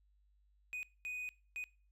triangle tone bursts at uneven times, 2489 Hz, D#7, in tune, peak -38 dBFS, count 3, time 0.73-0.83 / 1.05-1.29 / 1.56-1.64 s, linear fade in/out 0 ms, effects noise-tail reverb RT60 0.4 s tail -22 dB re dry + added 50 Hz sine -68 dBFS peak until 1.91 s

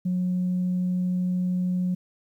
sine tone, 181.3 Hz, F#3, 35 cents flat, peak -21 dBFS, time 0.05-1.95 s, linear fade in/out 10 ms, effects tanh soft clip ceiling -19 dBFS + 10-bit

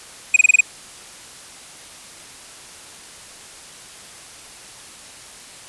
square tone bursts, 2489 Hz, D#7, in tune, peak -8 dBFS, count 6, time 0.34-0.608 s, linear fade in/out 5 ms, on 23 ms, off 26 ms, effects white hiss -40 dBFS RMS until 5.68 s + resampled to 24000 Hz

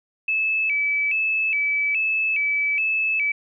sine tone with vibrato, 2449 Hz, D#7, 28 cents flat, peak -19 dBFS, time 0.28-3.32 s, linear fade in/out 5 ms, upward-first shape square, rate 1.2 Hz, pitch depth 110 cents each way, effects none

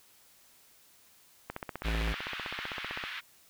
click train, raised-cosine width 0.5 ms, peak -21 dBFS, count 25, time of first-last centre 1.5-3.038 s, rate 15.6 Hz
pink band-pass noise, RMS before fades -40 dBFS, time 1.83-3.21 s, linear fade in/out 20 ms, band 1400 to 3400 Hz, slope 24 dB/octave
square tone, 55.5 Hz, A1, 16 cents sharp, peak -30 dBFS, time 1.84-2.14 s, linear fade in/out 20 ms
effects white hiss -61 dBFS RMS until 3.49 s

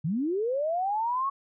sine linear sweep, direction up, 139.3 to 1117 Hz, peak -25 dBFS, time 0.04-1.3 s, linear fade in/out 10 ms, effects none

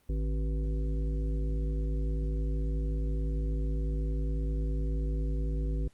harmonic tone with a mistuned harmonic, 54.1 Hz, A1, 29 cents flat, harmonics 1 / 3 / 5 / 7 / 9, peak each -28 / -38 / -42 / -45 / -47 dBFS, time 0.09-5.88 s, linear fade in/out 5 ms, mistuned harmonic 3, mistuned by -110 cents, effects pink hiss -68 dBFS RMS until 5.93 s + Opus 32 kbps

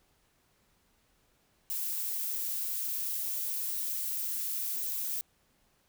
violet noise, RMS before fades -34 dBFS, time 1.7-5.21 s, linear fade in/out 0 ms, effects pink hiss -70 dBFS RMS until 5.88 s

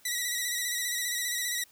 10% pulse tone with vibrato, 1942 Hz, B6, 30 cents flat, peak -20 dBFS, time 0.05-1.64 s, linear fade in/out 5 ms, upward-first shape square, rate 15 Hz, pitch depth 36 cents each way, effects white hiss -60 dBFS RMS until 1.71 s

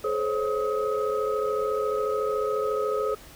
sine tone cluster, 427.4 / 520 / 554 / 1267 Hz, G#4 / C5 / C#5 / D#6, +50 / -11 / -1 / +31 cents, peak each -26 / -29 / -33 / -30 dBFS, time 0.04-3.15 s, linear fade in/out 5 ms, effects tanh soft clip ceiling -14 dBFS + pink hiss -48 dBFS RMS until 3.35 s

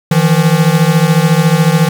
square beating tone pair, 155.56 / 169.56 Hz, D#3 / E3, 0 / +49 cents, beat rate 14 Hz, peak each -11 dBFS, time 0.11-1.89 s, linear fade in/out 5 ms, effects 7-bit

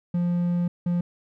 triangle tone bursts at uneven times, 174.8 Hz, F3, 2 cents sharp, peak -19 dBFS, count 2, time 0.14-0.68 / 0.86-1.01 s, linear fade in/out 5 ms, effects none

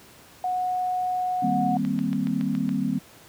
sine tone, 732 Hz, F#5, 19 cents flat, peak -23 dBFS, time 0.44-1.77 s, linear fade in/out 2 ms
sine chord, C minor seventh, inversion first, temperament equal, 155.56 / 196 / 233.1 / 261.6 Hz, Eb3 / G3 / Bb3 / C4, 0 / 0 / 0 / 0 cents, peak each -31 / -27 / -28 / -27 dBFS, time 1.42-2.99 s, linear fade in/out 10 ms
click train, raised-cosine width 0.3 ms, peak -23 dBFS, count 7, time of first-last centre 1.85-2.692 s, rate 7.13 Hz
effects pink hiss -50 dBFS RMS until 3.28 s + high-pass 80 Hz 12 dB/octave

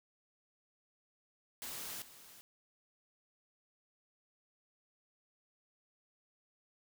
white noise with echo, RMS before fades -44 dBFS, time 1.62-2.02 s, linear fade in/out 0 ms, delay 390 ms, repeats 1, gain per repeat -13 dB, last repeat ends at 2.41 s, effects none

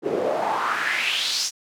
pink noise with band-pass filter sweep, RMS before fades -24 dBFS, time 0.02-1.51 s, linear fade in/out 50 ms, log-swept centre 340 to 6200 Hz, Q 3.6, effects high-pass 150 Hz 12 dB/octave

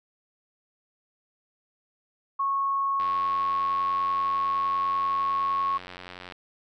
sine tone, 1100 Hz, C#6, 14 cents flat, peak -23 dBFS, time 2.39-5.78 s, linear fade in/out 10 ms
click train, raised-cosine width 0.3 ms, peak -24 dBFS, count 302, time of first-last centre 3-6.322 s, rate 90.6 Hz
effects none

